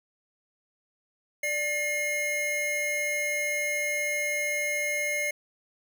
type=tone pair together; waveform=square; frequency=589 / 2142 Hz; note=D5 / C7; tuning=+5 / +40 cents; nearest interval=octave + minor seventh; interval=2235 cents; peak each=-34 / -28 dBFS; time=1.43-5.31 s; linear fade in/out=5 ms; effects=none